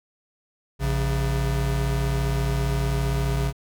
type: tone pair together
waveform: square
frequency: 57.08 / 136.1 Hz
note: A#1 / C#3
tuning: -36 / -31 cents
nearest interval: octave + minor third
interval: 1505 cents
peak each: -25 dBFS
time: 0.79-3.53 s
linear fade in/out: 50 ms
effects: none